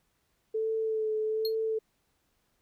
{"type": "tone with vibrato", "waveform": "sine", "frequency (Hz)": 438.2, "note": "A4", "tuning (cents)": -7, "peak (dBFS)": -27, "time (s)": [0.54, 1.79], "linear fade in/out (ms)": 10, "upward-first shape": "sine", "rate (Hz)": 1.2, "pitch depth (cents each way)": 22}
{"type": "tone with exponential decay", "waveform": "square", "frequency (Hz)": 4267, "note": "C8", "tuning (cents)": 33, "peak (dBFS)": -29, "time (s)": [1.45, 1.55], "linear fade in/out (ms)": 1, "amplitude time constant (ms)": 20}
{"effects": ["pink hiss -74 dBFS RMS until 2.61 s"]}